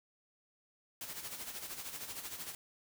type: noise with tremolo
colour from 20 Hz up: white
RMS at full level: -42 dBFS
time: 1.01-2.55 s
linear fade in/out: 2 ms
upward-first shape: sine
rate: 13 Hz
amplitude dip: 60%
effects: none